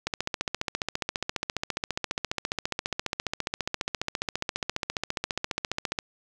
click train, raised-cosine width 0.2 ms, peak -10 dBFS, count 88, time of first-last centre 0.07-5.988 s, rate 14.7 Hz, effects none

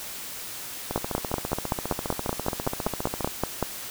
two click trains, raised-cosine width 1 ms, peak -14 / -9 dBFS, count 36 / 15, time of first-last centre 0.91-3.275 / 0.96-3.627 s, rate 14.8 / 5.25 Hz, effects white hiss -37 dBFS RMS until 3.9 s

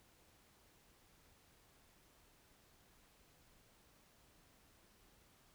silence, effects pink hiss -69 dBFS RMS until 5.54 s

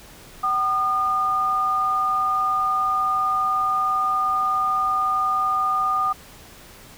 sine tone pair together, 762.4 / 1217 Hz, G5 / D#6, -48 / -39 cents, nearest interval minor sixth, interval 809 cents, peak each -27 / -19 dBFS, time 0.43-6.13 s, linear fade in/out 10 ms, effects pink hiss -45 dBFS RMS until 6.97 s

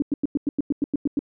sine tone bursts, 285.7 Hz, D4, 48 cents flat, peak -18 dBFS, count 11, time 0-1.192 s, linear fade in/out 2 ms, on 22 ms, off 95 ms, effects none

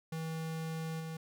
square tone with level steps, 161.2 Hz, E3, 38 cents flat, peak -37 / -40 dBFS, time 0.12-1.17 s, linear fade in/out 5 ms, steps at 0.99 s, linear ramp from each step 20 ms, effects none

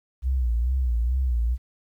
sine tone with vibrato, 61.4 Hz, B1, 9 cents flat, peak -20 dBFS, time 0.22-1.58 s, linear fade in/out 50 ms, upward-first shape sine, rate 2.3 Hz, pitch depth 120 cents each way, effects 10-bit

